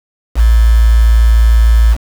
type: tone with quantisation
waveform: sine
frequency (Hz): 56.5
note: A1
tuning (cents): +47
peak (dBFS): -4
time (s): 0.35-1.97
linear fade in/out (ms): 50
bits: 4
effects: none